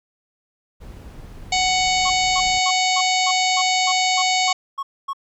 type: noise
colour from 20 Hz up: brown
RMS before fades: -38 dBFS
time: 0.8-2.6 s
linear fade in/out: 20 ms
type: harmonic tone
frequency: 743 Hz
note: F#5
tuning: 7 cents sharp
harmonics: 1 / 3 / 4 / 5 / 6 / 7 / 8 / 9 / 10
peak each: -20 / -23 / -27 / -27 / -25 / -33 / -36 / -28 / -31 dBFS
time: 1.52-4.53 s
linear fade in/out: 5 ms
type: tone bursts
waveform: triangle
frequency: 1100 Hz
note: C#6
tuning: 14 cents flat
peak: -21 dBFS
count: 11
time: 2.05-5.133 s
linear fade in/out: 10 ms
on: 53 ms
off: 250 ms
effects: none